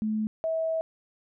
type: tone pair in turn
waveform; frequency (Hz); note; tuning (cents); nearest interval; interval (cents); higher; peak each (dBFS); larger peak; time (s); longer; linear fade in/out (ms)
sine; 216 / 647.3; A3 / E5; -32 / -32; octave + perfect fifth; 1900; second; -25; neither; 0.02-0.27 / 0.44-0.81; second; 0
effects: none